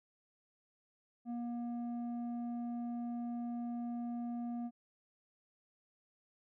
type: tone with low-pass filter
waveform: square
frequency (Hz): 238.2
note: A#3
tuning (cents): +38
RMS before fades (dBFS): -40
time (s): 1.25-4.71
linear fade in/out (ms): 50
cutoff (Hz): 510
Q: 8.8
effects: none